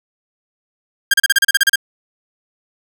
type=tone bursts; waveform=sawtooth; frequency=1608 Hz; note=G6; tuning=44 cents sharp; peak=-5 dBFS; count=11; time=1.11-1.758 s; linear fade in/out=5 ms; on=28 ms; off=34 ms; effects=none